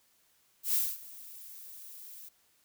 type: noise with ADSR envelope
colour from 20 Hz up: violet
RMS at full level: -27 dBFS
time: 0.63-2.29 s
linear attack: 110 ms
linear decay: 230 ms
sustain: -21 dB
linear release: 9 ms
effects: white hiss -69 dBFS RMS until 2.64 s